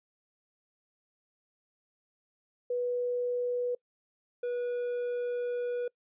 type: tone pair in turn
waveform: sine / triangle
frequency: 490 / 486.6 Hz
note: B4 / B4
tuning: -14 / -26 cents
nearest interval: unison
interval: 12 cents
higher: first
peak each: -28 dBFS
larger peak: neither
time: 2.7-3.75 / 4.43-5.88 s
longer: second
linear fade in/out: 5 ms
effects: noise-tail reverb RT60 0.1 s tail -25 dB re dry + resampled to 8000 Hz